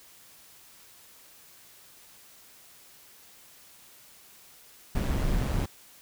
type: noise with amplitude modulation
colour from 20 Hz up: brown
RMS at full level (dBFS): -25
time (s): 4.95-5.66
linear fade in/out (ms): 5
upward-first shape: sine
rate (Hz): 134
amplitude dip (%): 45
effects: white hiss -54 dBFS RMS until 6.01 s